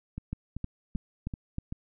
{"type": "two click trains", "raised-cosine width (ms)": 5, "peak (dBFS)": [-23, -20], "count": [5, 5], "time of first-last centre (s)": [[0.18, 1.724], [0.33, 1.584]], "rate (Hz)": [2.59, 3.19], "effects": []}